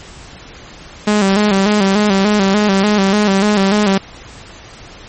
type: tone with vibrato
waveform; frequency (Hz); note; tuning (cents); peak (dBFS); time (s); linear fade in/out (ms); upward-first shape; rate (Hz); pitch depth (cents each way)
sawtooth; 201.7; G3; +50; -6; 1.07-3.98; 5; square; 3.4; 68
effects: pink hiss -36 dBFS RMS until 5.08 s + MP3 32 kbps